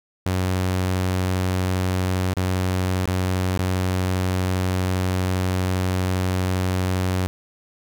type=tone with dropouts; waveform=sawtooth; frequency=92.5 Hz; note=F#2; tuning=in tune; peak=-16 dBFS; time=0.26-7.27 s; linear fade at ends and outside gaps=0 ms; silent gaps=2.338-2.367 / 3.056-3.076 / 3.575-3.592 s; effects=none